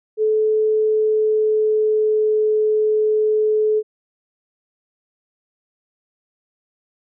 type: tone with pitch glide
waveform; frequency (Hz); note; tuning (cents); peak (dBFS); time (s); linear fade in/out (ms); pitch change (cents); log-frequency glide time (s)
sine; 432.7 to 429.5; A4 to A4; -29 to -42; -14; 0.17-3.83; 50; -13; 0.77-2.36
effects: none